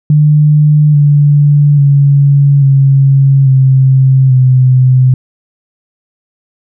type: tone with pitch steps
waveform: sine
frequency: 150 / 145.48 / 141.09 / 136.84 / 132.71 / 128.71 Hz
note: D3 / D3 / C#3 / C#3 / C3 / C3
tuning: +37 / -16 / +31 / -22 / +25 / -28 cents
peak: -3 dBFS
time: 0.1-5.14 s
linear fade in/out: 2 ms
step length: 840 ms
effects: none